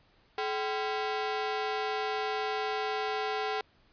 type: ring-modulated tone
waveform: sawtooth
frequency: 600 Hz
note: D5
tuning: 37 cents sharp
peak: -23 dBFS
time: 0.38-3.61 s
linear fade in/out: 2 ms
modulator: 172 Hz
effects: pink hiss -65 dBFS RMS until 3.92 s + resampled to 11025 Hz